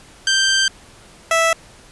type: tone pair in turn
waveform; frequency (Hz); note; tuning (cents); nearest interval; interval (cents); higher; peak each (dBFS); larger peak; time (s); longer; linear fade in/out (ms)
15% pulse; 1568 / 657.4; G6 / E5; 0 / -5; octave + minor third; 1505; first; -7; neither; 0.27-0.68 / 1.31-1.53; first; 2
effects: pink hiss -45 dBFS RMS until 1.91 s + resampled to 24000 Hz